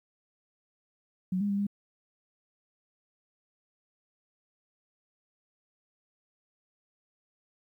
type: tone with pitch steps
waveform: sine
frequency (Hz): 185 / 203.9 / 199.7 / 202.3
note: F#3 / G#3 / G3 / G#3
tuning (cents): 0 / -32 / +32 / -45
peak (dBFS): -26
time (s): 1.32-1.668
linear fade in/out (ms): 5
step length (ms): 87
effects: 11-bit